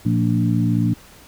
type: harmonic tone with a mistuned harmonic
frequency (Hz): 58.27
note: A#1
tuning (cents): 0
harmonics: 2 / 3 / 4 / 5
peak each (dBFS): -19 / -21 / -22 / -23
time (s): 0.05-0.94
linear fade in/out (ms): 10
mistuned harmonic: 4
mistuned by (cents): -31
effects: pink hiss -46 dBFS RMS until 1.27 s